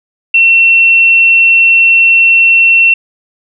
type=tone; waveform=sine; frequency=2710 Hz; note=E7; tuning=47 cents sharp; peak=-3 dBFS; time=0.34-2.94 s; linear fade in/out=5 ms; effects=none